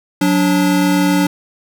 square tone pair together, 182.19 / 290 Hz, F#3 / D4, -26 / -22 cents, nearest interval minor sixth, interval 804 cents, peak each -16 / -14 dBFS, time 0.21-1.27 s, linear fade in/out 5 ms, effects none

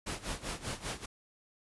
pink noise with tremolo, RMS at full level -36 dBFS, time 0.06-1.06 s, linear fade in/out 10 ms, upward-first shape sine, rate 5.1 Hz, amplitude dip 85%, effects resampled to 24000 Hz

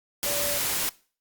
sine tone in noise, 577 Hz, D5, 31 cents flat, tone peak -31 dBFS, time 0.26-0.58 s, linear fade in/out 0 ms, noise white, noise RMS -27 dBFS, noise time 0.23-0.89 s, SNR -7 dB, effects noise-tail reverb RT60 0.4 s tail -21 dB re dry + Opus 48 kbps

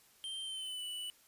square tone with pitch glide, 3142 to 2967 Hz, G7 to F#7, +3 to +4 cents, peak -40 dBFS, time 0.24-1.1 s, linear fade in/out 0 ms, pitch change -99 cents, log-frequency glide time 0.42-0.84 s, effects white hiss -65 dBFS RMS until 1.27 s + resampled to 32000 Hz

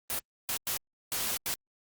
white noise bursts at uneven times, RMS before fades -32 dBFS, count 5, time 0.1-0.19 / 0.49-0.57 / 0.67-0.77 / 1.12-1.37 / 1.46-1.54 s, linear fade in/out 0 ms, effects Opus 32 kbps

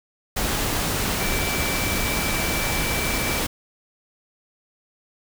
sine tone in noise, 2324 Hz, D7, 19 cents flat, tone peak -29 dBFS, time 1.2-3.4 s, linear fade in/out 10 ms, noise pink, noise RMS -24 dBFS, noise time 0.36-3.47 s, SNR -8 dB, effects none

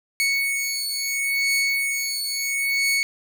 sawtooth beating tone pair, 2217 / 2217.74 Hz, C#7 / C#7, 0 / 0 cents, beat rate 0.74 Hz, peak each -21 dBFS, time 0.2-3.03 s, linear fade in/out 0 ms, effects none

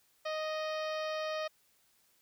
harmonic tone, 622.3 Hz, D#5, in tune, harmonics 1 / 2 / 3 / 4 / 5 / 6 / 7 / 8 / 9, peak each -35 / -41 / -45 / -47 / -49 / -51 / -52 / -53 / -54 dBFS, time 0.25-1.48 s, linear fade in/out 10 ms, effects white hiss -70 dBFS RMS until 2.21 s

